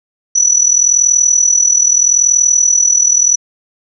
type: tone with amplitude modulation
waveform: sine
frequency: 5920 Hz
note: F#8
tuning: in tune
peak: -4 dBFS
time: 0.35-3.36 s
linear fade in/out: 10 ms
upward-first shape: sine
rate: 40.8 Hz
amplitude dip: 75%
effects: none